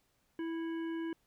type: harmonic tone with a mistuned harmonic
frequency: 329.1 Hz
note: E4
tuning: 3 cents flat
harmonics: 1 / 3 / 5 / 7 / 9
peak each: -35 / -51 / -50 / -58 / -58 dBFS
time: 0.39-1.13 s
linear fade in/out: 2 ms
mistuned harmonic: 7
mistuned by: -68 cents
effects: pink hiss -75 dBFS RMS until 1.26 s